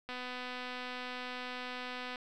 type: click train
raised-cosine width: 0.3 ms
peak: -26 dBFS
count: 518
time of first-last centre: 0.09-2.158 s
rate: 250 Hz
effects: none